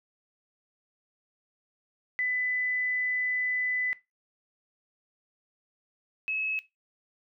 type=tone pair in turn; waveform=sine; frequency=2000 / 2580 Hz; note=B6 / E7; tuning=+21 / -38 cents; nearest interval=major third; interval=441 cents; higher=second; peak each=-26 / -28 dBFS; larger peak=first; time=2.19-3.93 / 6.28-6.59 s; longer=first; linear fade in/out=0 ms; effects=noise-tail reverb RT60 0.2 s tail -17 dB re dry